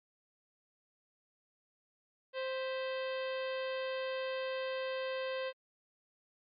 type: harmonic tone with a mistuned harmonic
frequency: 523.3 Hz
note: C5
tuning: in tune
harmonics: 1 / 2 / 3 / 4 / 5 / 6 / 7 / 8 / 9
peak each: -36 / -46 / -47 / -49 / -48 / -50 / -55 / -56 / -58 dBFS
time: 2.33-5.53 s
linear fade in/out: 50 ms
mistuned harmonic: 4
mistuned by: -99 cents
effects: Opus 48 kbps